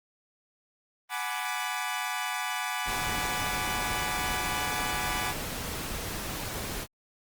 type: chord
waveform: 20% pulse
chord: G# half-diminished seventh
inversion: third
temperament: equal with one note detuned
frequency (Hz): 740 / 843.2 / 987.8 / 1174.7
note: F#5 / G#5 / B5 / D6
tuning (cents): 0 / +26 / 0 / 0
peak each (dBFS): -31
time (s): 1.09-5.35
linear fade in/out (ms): 50
type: noise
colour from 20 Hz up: pink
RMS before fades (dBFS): -35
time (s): 2.85-6.87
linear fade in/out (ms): 50
effects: Opus 32 kbps